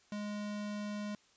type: tone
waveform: square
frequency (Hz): 207.7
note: G#3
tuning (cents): 0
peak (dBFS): -38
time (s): 0.12-1.15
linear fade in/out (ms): 2
effects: white hiss -67 dBFS RMS until 1.36 s + resampled to 16000 Hz